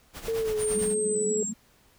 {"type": "noise with tremolo", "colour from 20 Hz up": "pink", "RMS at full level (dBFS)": -36, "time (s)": [0.13, 0.95], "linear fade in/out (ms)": 50, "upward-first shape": "triangle", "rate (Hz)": 8.9, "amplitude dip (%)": 75}
{"type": "tone with pitch glide", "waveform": "sine", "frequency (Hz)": [452.3, 426.9], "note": ["A4", "G#4"], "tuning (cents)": [48, 48], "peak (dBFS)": -25, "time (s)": [0.28, 1.43], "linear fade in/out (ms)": 2, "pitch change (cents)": -100, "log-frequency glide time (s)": [0.38, 0.56]}
{"type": "exponential sweep", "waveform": "sine", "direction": "down", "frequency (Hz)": [9170, 7400], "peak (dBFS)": -29, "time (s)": [0.58, 1.53], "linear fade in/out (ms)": 50}
{"type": "band-pass noise", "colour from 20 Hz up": "pink", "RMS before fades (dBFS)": -36, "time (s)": [0.7, 1.54], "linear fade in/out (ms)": 10, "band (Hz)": [190, 230], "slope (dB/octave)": 96}
{"effects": ["pink hiss -61 dBFS RMS until 1.98 s"]}